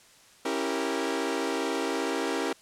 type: chord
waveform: sawtooth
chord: C# diminished seventh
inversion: none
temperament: equal with one note detuned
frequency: 274.8 / 329.6 / 392 / 466.2 Hz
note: C#4 / E4 / G4 / Bb4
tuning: -15 / 0 / 0 / 0 cents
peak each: -29 dBFS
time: 0.45-2.53 s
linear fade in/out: 5 ms
effects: white hiss -56 dBFS RMS until 2.61 s + low-pass 9000 Hz 12 dB/octave